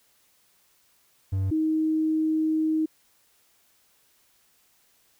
triangle / sine tone pair in turn, 96 / 314.6 Hz, G2 / D#4, -36 / +19 cents, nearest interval octave + major sixth, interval 2055 cents, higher second, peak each -21 dBFS, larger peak neither, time 1.32-1.51 / 1.51-2.86 s, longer second, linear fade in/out 10 ms, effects white hiss -64 dBFS RMS until 5.19 s

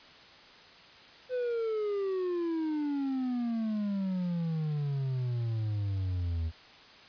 triangle exponential sweep, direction down, 511 to 79.3 Hz, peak -27 dBFS, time 1.29-6.52 s, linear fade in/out 50 ms, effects white hiss -53 dBFS RMS until 7.08 s + resampled to 11025 Hz

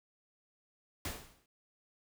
pink noise with exponential decay, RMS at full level -36 dBFS, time 1.05-1.46 s, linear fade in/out 2 ms, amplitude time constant 87 ms, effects none

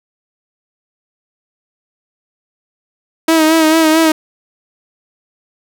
sawtooth tone with vibrato, 318.9 Hz, D#4, 43 cents sharp, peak -4 dBFS, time 3.28-4.12 s, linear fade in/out 5 ms, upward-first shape sine, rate 4.5 Hz, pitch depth 42 cents each way, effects none

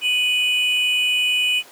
triangle tone pair together, 2489 / 2960 Hz, D#7 / F#7, 0 / 0 cents, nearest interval minor third, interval 300 cents, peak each -18 dBFS, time 0.01-1.63 s, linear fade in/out 50 ms, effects pink hiss -44 dBFS RMS until 1.71 s + high-pass 400 Hz 12 dB/octave

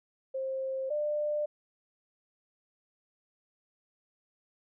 sine tone pair in turn, 530 / 596.7 Hz, C5 / D5, +22 / +27 cents, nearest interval major second, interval 205 cents, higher second, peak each -31 / -28 dBFS, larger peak second, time 0.34-0.9 / 0.9-1.46 s, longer neither, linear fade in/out 10 ms, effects none

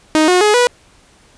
sawtooth tone with pitch steps, 311.5 / 362 / 420.6 / 488.8 Hz, D#4 / F#4 / G#4 / B4, +2 / -38 / +22 / -18 cents, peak -5 dBFS, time 0.15-0.67 s, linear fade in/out 0 ms, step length 130 ms, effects pink hiss -49 dBFS RMS until 1.37 s + resampled to 22050 Hz

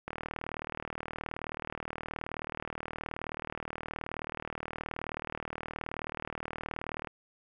click train, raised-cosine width 0.5 ms, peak -21 dBFS, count 273, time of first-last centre 0.08-7.072 s, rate 38.9 Hz, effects none

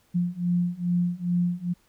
sine beating tone pair, 174.61 / 177.01 Hz, F3 / F3, 0 / +24 cents, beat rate 2.4 Hz, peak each -26 / -25 dBFS, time 0.14-1.74 s, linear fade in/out 20 ms, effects pink hiss -64 dBFS RMS until 1.88 s

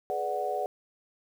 sine chord, G# half-diminished seventh, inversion none, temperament equal with one note detuned, 420.6 / 493.9 / 587.3 / 740 Hz, G#4 / B4 / D5 / F#5, +22 / 0 / 0 / 0 cents, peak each -35 / -36 / -34 / -31 dBFS, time 0.1-0.66 s, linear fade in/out 0 ms, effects 9-bit

